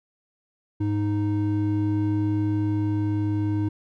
triangle tone pair together, 103.6 / 310.4 Hz, G#2 / D#4, -4 / -4 cents, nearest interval octave + perfect fifth, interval 1900 cents, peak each -22 dBFS, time 0.8-3.69 s, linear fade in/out 10 ms, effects none

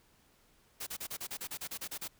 white noise bursts, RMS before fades -40 dBFS, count 13, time 0.8-2.08 s, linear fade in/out 10 ms, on 68 ms, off 33 ms, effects pink hiss -67 dBFS RMS until 2.19 s

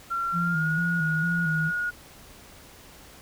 sine tone with pitch glide, 1368 to 1443.5 Hz, F6 to F#6, -36 to -43 cents, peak -25 dBFS, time 0.1-1.91 s, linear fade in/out 20 ms, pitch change +93 cents, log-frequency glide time 0.36-0.71 s
sine tone with vibrato, 164.81 Hz, E3, in tune, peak -25 dBFS, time 0.32-1.72 s, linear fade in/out 50 ms, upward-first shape square, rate 2.2 Hz, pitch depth 67 cents each way
effects pink hiss -49 dBFS RMS until 3.21 s

